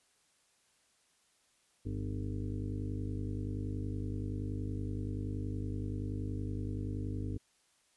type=harmonic tone with a mistuned harmonic; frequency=50.6 Hz; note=G#1; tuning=44 cents flat; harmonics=1 / 2 / 3 / 4 / 5 / 6 / 8 / 9; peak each=-41 / -37 / -49 / -52 / -43 / -44 / -50 / -52 dBFS; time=1.85-7.38 s; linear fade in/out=10 ms; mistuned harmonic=4; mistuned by=-65 cents; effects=white hiss -71 dBFS RMS until 7.96 s + resampled to 24000 Hz